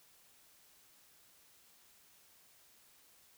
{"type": "silence", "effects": ["white hiss -65 dBFS RMS until 3.37 s"]}